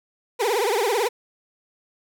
30% pulse tone with vibrato, 440 Hz, A4, in tune, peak -17 dBFS, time 0.39-1.09 s, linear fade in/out 20 ms, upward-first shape triangle, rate 18 Hz, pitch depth 270 cents each way, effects none

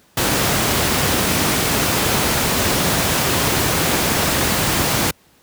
pink noise, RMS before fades -17 dBFS, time 0.17-5.11 s, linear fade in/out 5 ms, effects pink hiss -54 dBFS RMS until 5.42 s + high-pass 80 Hz 12 dB/octave

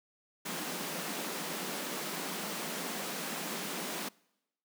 pink high-pass noise, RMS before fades -38 dBFS, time 0.45-4.09 s, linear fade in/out 10 ms, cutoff 160 Hz, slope 96 dB/octave, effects noise-tail reverb RT60 0.9 s tail -25 dB re dry

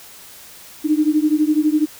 sine beating tone pair, 300 / 312 Hz, D4 / D#4, +37 / +5 cents, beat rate 12 Hz, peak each -16 / -17 dBFS, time 0.84-1.86 s, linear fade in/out 20 ms, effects white hiss -41 dBFS RMS until 1.99 s

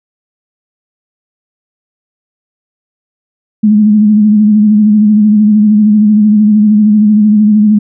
sine tone with vibrato, 211.2 Hz, G#3, 29 cents sharp, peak -3 dBFS, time 3.63-7.79 s, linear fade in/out 10 ms, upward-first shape sine, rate 13 Hz, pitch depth 44 cents each way, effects none

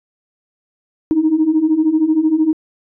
sine beating tone pair, 305 / 318 Hz, D#4 / D#4, -34 / +38 cents, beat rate 13 Hz, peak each -16 / -12 dBFS, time 1.11-2.53 s, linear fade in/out 0 ms, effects tanh soft clip ceiling -5 dBFS

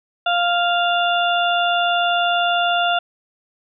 harmonic tone, 698.5 Hz, F5, in tune, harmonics 1 / 2 / 4 / 5, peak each -18 / -21 / -24 / -25 dBFS, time 0.26-2.99 s, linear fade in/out 5 ms, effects none

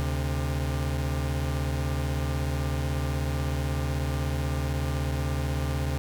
40% pulse tone pair together, 74.14 / 132.1 Hz, D2 / C3, +17 / +17 cents, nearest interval minor seventh, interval 1000 cents, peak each -27 / -29 dBFS, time 0-5.98 s, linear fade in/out 0 ms, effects none

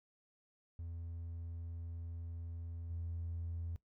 triangle tone with level steps, 84.2 Hz, E2, 37 cents sharp, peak -40 / -36 dBFS, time 0.79-3.76 s, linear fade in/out 0 ms, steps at 2.9 s, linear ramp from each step 5 ms, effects noise-tail reverb RT60 0.1 s tail -19 dB re dry + tanh soft clip ceiling -34 dBFS

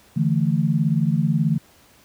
sine chord, D suspended second, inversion none, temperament just, 146.83 / 165.19 / 220.2 Hz, D3 / E3 / A3, 0 / +4 / +2 cents, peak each -21 / -20 / -23 dBFS, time 0.16-1.58 s, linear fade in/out 10 ms, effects pink hiss -53 dBFS RMS until 2.04 s + high-pass 60 Hz 12 dB/octave

